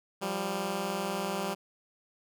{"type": "tone pair together", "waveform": "10% pulse", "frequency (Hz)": [176.55, 196.8], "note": ["F3", "G3"], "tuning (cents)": [19, 7], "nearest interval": "major second", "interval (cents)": 188, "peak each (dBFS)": [-28, -24], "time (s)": [0.21, 1.55], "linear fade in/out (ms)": 20, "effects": []}